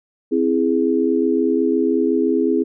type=chord; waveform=sine; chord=C augmented; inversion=none; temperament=equal; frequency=261.6 / 329.6 / 415.3 Hz; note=C4 / E4 / G#4; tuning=0 / 0 / 0 cents; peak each=-19 dBFS; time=0.31-2.64 s; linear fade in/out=20 ms; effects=none